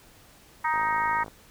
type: harmonic tone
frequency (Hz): 312.6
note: D#4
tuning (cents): +8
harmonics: 3 / 4 / 5 / 6 / 7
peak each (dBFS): -25 / -30 / -34 / -31 / -36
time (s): 0.64-1.24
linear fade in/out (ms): 10
type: click train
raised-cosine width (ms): 1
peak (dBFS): -26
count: 30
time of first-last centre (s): 0.74-1.281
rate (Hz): 53.6
effects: pink hiss -54 dBFS RMS until 1.5 s